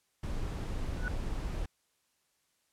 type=noise; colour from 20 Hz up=brown; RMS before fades=-35 dBFS; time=0.23-1.66 s; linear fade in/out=5 ms
type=tone with exponential growth; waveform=sine; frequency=1479 Hz; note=F#6; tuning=1 cent flat; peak=-30 dBFS; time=0.96-1.08 s; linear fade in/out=0 ms; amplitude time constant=26 ms
effects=white hiss -75 dBFS RMS until 2.72 s + low-pass 11000 Hz 12 dB/octave